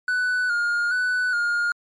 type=tone with vibrato; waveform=triangle; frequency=1455 Hz; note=F#6; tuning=29 cents flat; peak=-18 dBFS; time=0.08-1.72 s; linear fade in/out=2 ms; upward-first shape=square; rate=1.2 Hz; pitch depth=42 cents each way; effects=MP3 48 kbps